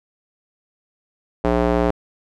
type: tone with band-pass filter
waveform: square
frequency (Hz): 59.4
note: A#1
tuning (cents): +33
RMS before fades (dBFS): -18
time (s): 1.44-1.91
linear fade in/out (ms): 5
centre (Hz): 540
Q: 1.1
effects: none